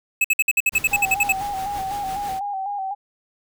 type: tone bursts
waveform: square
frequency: 2593 Hz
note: E7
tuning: 29 cents flat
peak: -15 dBFS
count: 13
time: 0.21-1.324 s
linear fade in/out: 5 ms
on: 34 ms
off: 56 ms
type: noise with tremolo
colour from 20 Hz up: pink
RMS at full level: -35 dBFS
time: 0.72-2.4 s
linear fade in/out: 20 ms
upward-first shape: sine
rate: 5.9 Hz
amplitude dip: 45%
type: tone with vibrato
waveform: sine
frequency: 791 Hz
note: G5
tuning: 15 cents sharp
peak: -24 dBFS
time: 0.91-2.95 s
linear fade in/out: 20 ms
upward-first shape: square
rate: 4 Hz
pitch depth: 51 cents each way
effects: none